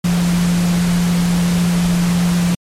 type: tone in noise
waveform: sine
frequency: 174.61 Hz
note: F3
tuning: in tune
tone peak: -12 dBFS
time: 0.04-2.55 s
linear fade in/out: 5 ms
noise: pink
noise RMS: -24 dBFS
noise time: 0.04-2.55 s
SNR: +9 dB
effects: low-pass 11000 Hz 12 dB/octave + MP3 64 kbps